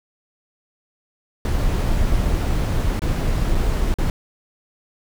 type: noise with dropouts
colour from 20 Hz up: brown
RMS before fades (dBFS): -19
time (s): 1.45-4.1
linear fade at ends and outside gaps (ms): 1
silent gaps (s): 2.994-3.019 / 3.548-3.552 / 3.941-3.985
effects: none